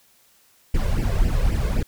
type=noise with flanger; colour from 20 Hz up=brown; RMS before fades=-20 dBFS; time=0.74-1.83 s; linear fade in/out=5 ms; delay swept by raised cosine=0.38 to 1.98 ms; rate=3.8 Hz; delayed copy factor=+0.8; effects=white hiss -58 dBFS RMS until 1.87 s